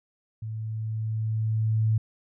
sine tone with level ramp, 110 Hz, A2, in tune, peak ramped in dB -31 to -19 dBFS, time 0.42-1.98 s, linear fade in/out 5 ms, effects none

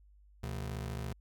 35% pulse ring-modulated tone, 98 Hz, G2, in tune, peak -32 dBFS, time 0.43-1.13 s, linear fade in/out 5 ms, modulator 27.2 Hz, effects added 50 Hz sine -58 dBFS peak until 1.2 s

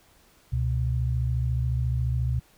sine tone pair together, 69.3 / 123.48 Hz, C#2 / B2, 0 / 0 cents, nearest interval minor seventh, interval 1000 cents, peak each -26 / -25 dBFS, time 0.52-2.4 s, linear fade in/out 10 ms, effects pink hiss -59 dBFS RMS until 2.57 s

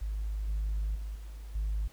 sine tone with level steps, 52 Hz, G#1, 3 cents sharp, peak -30 / -27 / -34 / -40 / -27 dBFS, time 0.01-1.88 s, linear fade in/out 10 ms, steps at 0.48 / 0.95 / 1.15 / 1.55 s, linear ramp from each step 5 ms, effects tanh soft clip ceiling -26 dBFS + pink hiss -59 dBFS RMS until 1.92 s

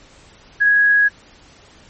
sine tone, 1661.2 Hz, G#6, in tune, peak -10 dBFS, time 0.6-1.09 s, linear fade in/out 20 ms, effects pink hiss -47 dBFS RMS until 1.89 s + MP3 32 kbps

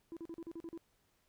sine tone bursts, 332.3 Hz, E4, 14 cents sharp, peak -40 dBFS, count 8, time 0.12-0.776 s, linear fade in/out 0 ms, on 47 ms, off 40 ms, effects tanh soft clip ceiling -41 dBFS + pink hiss -75 dBFS RMS until 1.28 s

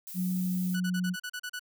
violet noise, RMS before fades -42 dBFS, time 0.07-0.75 s, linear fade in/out 0 ms
sine tone with pitch glide, 182.8 to 181.33 Hz, F#3 to F#3, -21 to -35 cents, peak -27 dBFS, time 0.14-1.16 s, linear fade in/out 50 ms, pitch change -14 cents, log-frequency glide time 0.55-0.9 s
sawtooth tone bursts, 1480 Hz, F#6, in tune, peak -31 dBFS, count 9, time 0.74-1.595 s, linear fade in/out 10 ms, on 63 ms, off 36 ms
effects none

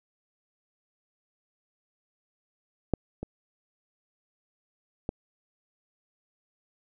clicks, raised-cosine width 2 ms, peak -10 / -21 / -16 dBFS, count 3, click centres 2.937 / 3.23 / 5.091 s, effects none

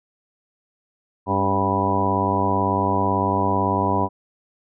harmonic tone with a mistuned harmonic, 98 Hz, G2, in tune, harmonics 1 / 2 / 3 / 4 / 5 / 6 / 7 / 8 / 9 / 10, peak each -26 / -27 / -27 / -28 / -31 / -30 / -29 / -28 / -31 / -22 dBFS, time 1.26-4.09 s, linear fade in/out 50 ms, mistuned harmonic 3, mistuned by -52 cents, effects none

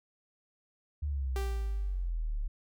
sine exponential sweep, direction down, 75.3 to 34.65 Hz, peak -30 dBFS, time 1.02-2.48 s, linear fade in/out 10 ms
sawtooth tone with exponential decay, 392 Hz, G4, in tune, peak -31 dBFS, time 1.36-2.1 s, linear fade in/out 1 ms, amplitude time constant 160 ms
effects none

